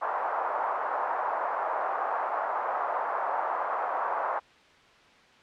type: band-pass noise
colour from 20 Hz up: pink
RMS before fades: -30 dBFS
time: 0.01-4.4 s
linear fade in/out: 20 ms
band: 690 to 1200 Hz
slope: 24 dB/octave
effects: white hiss -56 dBFS RMS until 5.42 s + low-pass 3000 Hz 12 dB/octave